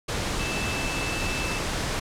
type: tone in noise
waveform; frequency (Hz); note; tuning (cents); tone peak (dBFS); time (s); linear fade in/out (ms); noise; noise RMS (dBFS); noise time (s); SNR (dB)
sine; 2637; E7; 0; -32; 0.39-1.59; 10; pink; -28; 0.08-2; -7
effects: low-pass 8000 Hz 12 dB/octave